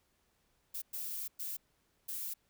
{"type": "noise bursts at uneven times", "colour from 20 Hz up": "violet", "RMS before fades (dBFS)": -40, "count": 4, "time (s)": [[0.74, 0.82], [0.93, 1.28], [1.39, 1.57], [2.08, 2.34]], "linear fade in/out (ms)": 10, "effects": ["pink hiss -75 dBFS RMS until 2.49 s"]}